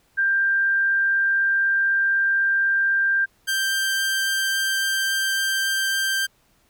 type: tone pair in turn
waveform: sine / sawtooth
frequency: 1586 / 1574.1 Hz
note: G6 / G6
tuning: +20 / +7 cents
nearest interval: unison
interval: 13 cents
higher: first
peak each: -17 dBFS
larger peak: neither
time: 0.17-3.26 / 3.47-6.27 s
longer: first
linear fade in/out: 20 ms
effects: pink hiss -62 dBFS RMS until 6.69 s